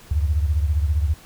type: beating tone pair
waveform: sine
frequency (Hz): 73 / 88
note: D2 / F2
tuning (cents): -10 / +14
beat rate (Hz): 15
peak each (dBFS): -18 / -24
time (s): 0.11-1.14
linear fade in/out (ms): 5
effects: pink hiss -47 dBFS RMS until 1.25 s